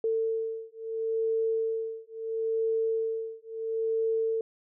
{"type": "beating tone pair", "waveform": "sine", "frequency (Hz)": [447.9, 448.64], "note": ["A4", "A4"], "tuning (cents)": [31, 34], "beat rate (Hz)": 0.74, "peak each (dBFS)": -30, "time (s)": [0.04, 4.41], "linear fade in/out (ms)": 2, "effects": []}